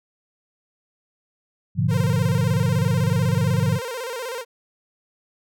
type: chord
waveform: sine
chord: G# diminished seventh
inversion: none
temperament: equal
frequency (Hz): 103.83 / 123.47 / 146.83 / 174.61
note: G#2 / B2 / D3 / F3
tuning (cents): 0 / 0 / 0 / 0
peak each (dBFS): -23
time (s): 1.75-3.8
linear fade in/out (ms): 50
type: tone with vibrato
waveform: sawtooth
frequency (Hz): 491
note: B4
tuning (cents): -10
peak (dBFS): -24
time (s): 1.88-4.45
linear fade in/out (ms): 50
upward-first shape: square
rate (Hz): 16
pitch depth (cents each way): 98
effects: none